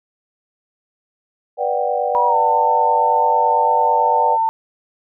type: chord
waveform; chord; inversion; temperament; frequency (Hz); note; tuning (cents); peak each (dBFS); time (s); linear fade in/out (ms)
sine; G major seventh; first; just; 490 / 588 / 735 / 784; B4 / D5 / F#5 / G5; -14 / +2 / -12 / 0; -22; 1.57-4.38; 50
type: tone with pitch glide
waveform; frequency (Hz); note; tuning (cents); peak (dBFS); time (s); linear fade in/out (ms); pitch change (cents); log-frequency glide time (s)
sine; 963 to 898.5; B5 to A5; -44 to +36; -14; 2.15-4.49; 0; -120; 2.27-2.37
effects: none